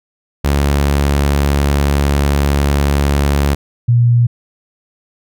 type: tone pair in turn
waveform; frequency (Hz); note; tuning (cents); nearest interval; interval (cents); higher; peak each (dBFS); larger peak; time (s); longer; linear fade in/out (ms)
sawtooth / sine; 71 / 119.41; C#2 / A#2; +42 / +42; major sixth; 900; second; -7; neither; 0.44-3.55 / 3.88-4.27; first; 10
effects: none